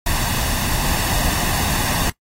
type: noise with comb filter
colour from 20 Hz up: pink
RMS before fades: -20 dBFS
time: 0.06-2.1 s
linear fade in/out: 5 ms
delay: 1.1 ms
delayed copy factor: +0.5
effects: noise-tail reverb RT60 0.1 s tail -19 dB re dry + AAC 48 kbps